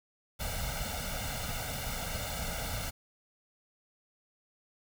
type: noise with comb filter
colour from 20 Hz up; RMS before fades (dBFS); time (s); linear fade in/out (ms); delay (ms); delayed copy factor
pink; -36; 0.39-2.91; 20; 1.4; +0.9
effects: none